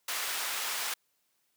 pink high-pass noise, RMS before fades -34 dBFS, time 0.08-0.94 s, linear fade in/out 5 ms, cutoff 1100 Hz, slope 12 dB/octave, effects white hiss -75 dBFS RMS until 1.56 s + high-pass 100 Hz 12 dB/octave

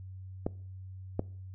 clicks, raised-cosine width 2 ms, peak -16 dBFS, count 2, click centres 0.465 / 1.194 s, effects noise-tail reverb RT60 0.5 s tail -22 dB re dry + added 94 Hz sine -42 dBFS peak until 1.54 s

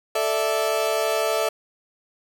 35% pulse chord, A suspended fourth, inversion none, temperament equal, 440 / 587.3 / 659.3 Hz, A4 / D5 / E5, 0 / 0 / 0 cents, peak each -24 / -25 / -22 dBFS, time 0.15-1.49 s, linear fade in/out 5 ms, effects none

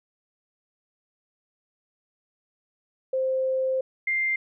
sine tone pair in turn, 523.3 / 2099 Hz, C5 / C7, 0 / +5 cents, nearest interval 2 octaves, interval 2405 cents, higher second, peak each -22 / -22 dBFS, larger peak neither, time 3.13-3.81 / 4.07-4.36 s, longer first, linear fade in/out 5 ms, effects none

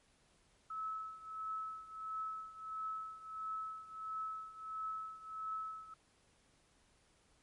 sine tone with tremolo, 1299 Hz, E6, 26 cents flat, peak -37 dBFS, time 0.7-5.94 s, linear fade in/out 5 ms, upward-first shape triangle, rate 1.5 Hz, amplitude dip 85%, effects pink hiss -71 dBFS RMS until 7.42 s + MP3 48 kbps

